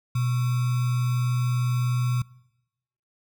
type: tone with sample-and-hold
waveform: sine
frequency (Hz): 123.47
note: B2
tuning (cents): 0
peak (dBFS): -21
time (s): 0.15-2.22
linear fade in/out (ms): 5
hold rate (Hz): 1225
effects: noise-tail reverb RT60 0.9 s tail -23 dB re dry